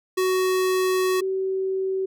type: tone pair in turn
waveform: square / sine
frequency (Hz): 372.4 / 381.3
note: F#4 / G4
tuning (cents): +11 / -48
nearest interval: unison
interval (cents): 41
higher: second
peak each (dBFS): -20 / -22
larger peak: first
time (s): 0.17-1.21 / 1.21-2.06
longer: first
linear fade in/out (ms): 10
effects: none